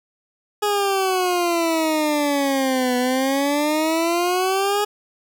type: exponential two-way sweep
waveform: 20% pulse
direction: down then up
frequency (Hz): 418.4 to 246.9 to 418.4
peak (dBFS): -13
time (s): 0.62-4.85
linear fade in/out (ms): 10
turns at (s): 2.97
effects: none